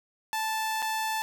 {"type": "tone with dropouts", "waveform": "sawtooth", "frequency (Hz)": 878, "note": "A5", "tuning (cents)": -4, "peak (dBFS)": -24, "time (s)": [0.33, 1.22], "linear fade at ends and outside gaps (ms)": 0, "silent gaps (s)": [0.821, 0.825], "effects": []}